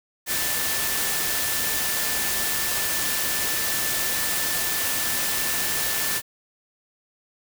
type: tone in noise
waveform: sine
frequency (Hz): 1762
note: A6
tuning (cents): +2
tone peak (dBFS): -33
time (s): 0.26-6.22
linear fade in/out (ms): 50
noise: white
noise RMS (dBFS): -25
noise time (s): 0.26-6.22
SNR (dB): -11
effects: none